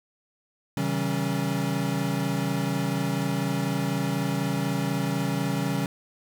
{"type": "tone cluster", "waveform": "square", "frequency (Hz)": [135, 159.1, 191.2, 275.3], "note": ["C#3", "D#3", "G3", "C#4"], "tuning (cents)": [-45, 39, -43, -12], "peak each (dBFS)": -31, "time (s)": [0.77, 5.86], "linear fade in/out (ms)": 2, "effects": ["10-bit"]}